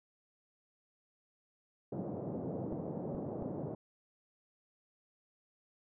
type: band-pass noise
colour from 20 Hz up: pink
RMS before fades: -40 dBFS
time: 1.92-3.75 s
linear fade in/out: 5 ms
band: 130 to 640 Hz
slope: 24 dB/octave
type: clicks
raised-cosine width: 2 ms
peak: -26 dBFS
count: 3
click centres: 2.725 / 3.149 / 3.424 s
effects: none